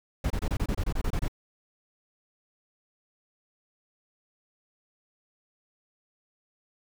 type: noise bursts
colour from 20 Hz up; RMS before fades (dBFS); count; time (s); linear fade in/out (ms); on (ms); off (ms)
brown; -27; 12; 0.24-1.282; 5; 63; 26
effects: none